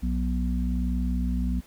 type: harmonic tone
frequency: 61.3 Hz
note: B1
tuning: 12 cents flat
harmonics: 1 / 3 / 4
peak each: -25 / -30 / -31 dBFS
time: 0.02-1.61 s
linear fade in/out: 20 ms
effects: pink hiss -55 dBFS RMS until 1.66 s